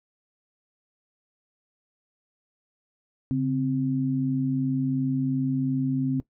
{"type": "tone pair together", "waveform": "sine", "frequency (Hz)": [139.28, 262.1], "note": ["C#3", "C4"], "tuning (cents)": [9, 3], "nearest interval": "major seventh", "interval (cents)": 1094, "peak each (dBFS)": [-26, -24], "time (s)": [3.31, 6.2], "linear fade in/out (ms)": 0, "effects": ["noise-tail reverb RT60 0.1 s tail -17 dB re dry"]}